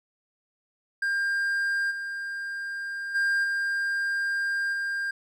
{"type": "tone with level steps", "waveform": "triangle", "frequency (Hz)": 1600, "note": "G6", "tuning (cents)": 35, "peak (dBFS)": [-22, -29, -20, -23, -25], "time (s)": [1.02, 5.11], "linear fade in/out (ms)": 5, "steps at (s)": [1.9, 3.14, 3.43, 4.72], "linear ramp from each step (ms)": 20, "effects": []}